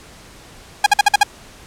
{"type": "tone bursts", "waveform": "sawtooth", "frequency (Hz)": 820, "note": "G#5", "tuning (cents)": -22, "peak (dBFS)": -3, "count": 6, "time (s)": [0.84, 1.233], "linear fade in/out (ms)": 5, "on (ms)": 23, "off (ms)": 51, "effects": ["pink hiss -42 dBFS RMS until 1.66 s", "low-pass 10000 Hz 12 dB/octave"]}